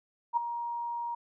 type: tone with ADSR envelope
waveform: sine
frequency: 944 Hz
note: A#5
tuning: 22 cents sharp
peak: -21 dBFS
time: 0.33-1.15 s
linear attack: 40 ms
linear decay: 7 ms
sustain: -11 dB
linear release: 7 ms
effects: none